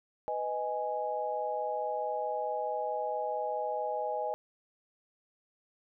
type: chord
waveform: sine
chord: G# minor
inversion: first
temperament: just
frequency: 498.4 / 623 / 830.6 Hz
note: B4 / D#5 / G#5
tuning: +16 / +2 / 0 cents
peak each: -37 / -35 / -34 dBFS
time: 0.28-4.34 s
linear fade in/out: 0 ms
effects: none